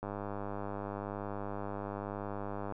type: click train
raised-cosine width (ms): 1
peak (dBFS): -25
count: 273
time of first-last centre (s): 0.03-2.723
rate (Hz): 101
effects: none